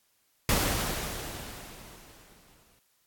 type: noise with exponential decay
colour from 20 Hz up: pink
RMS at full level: -25 dBFS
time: 0.49-2.79 s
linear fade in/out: 1 ms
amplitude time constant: 500 ms
effects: white hiss -70 dBFS RMS until 3.06 s + AAC 64 kbps